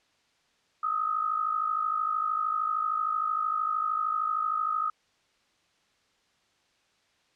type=tone pair together; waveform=sine; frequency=1246.9 / 1300 Hz; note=D#6 / E6; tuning=+3 / -24 cents; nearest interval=minor second; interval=73 cents; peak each=-27 / -31 dBFS; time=0.83-4.9 s; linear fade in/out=5 ms; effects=white hiss -68 dBFS RMS until 7.35 s + low-pass 5000 Hz 12 dB/octave